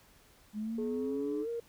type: exponential sweep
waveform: sine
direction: up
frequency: 207.7 to 312.6 Hz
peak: -33 dBFS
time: 0.53-1.46 s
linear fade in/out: 50 ms
type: tone with pitch glide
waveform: sine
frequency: 425.8 to 467 Hz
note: G#4 to A#4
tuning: +43 to +3 cents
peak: -33 dBFS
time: 0.78-1.6 s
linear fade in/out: 5 ms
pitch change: +160 cents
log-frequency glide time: 1.4-1.49 s
effects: tanh soft clip ceiling -26 dBFS + pink hiss -62 dBFS RMS until 1.68 s